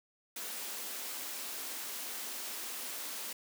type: high-pass noise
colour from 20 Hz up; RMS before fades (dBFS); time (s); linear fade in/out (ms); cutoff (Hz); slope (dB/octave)
white; -41; 0.36-3.33; 5; 210; 48
effects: none